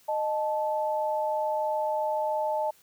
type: tone pair together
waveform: sine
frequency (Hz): 616.1 / 873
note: D#5 / A5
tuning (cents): -17 / -14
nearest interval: tritone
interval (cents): 603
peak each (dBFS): -28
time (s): 0.08-2.71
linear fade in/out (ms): 10
effects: white hiss -60 dBFS RMS until 2.82 s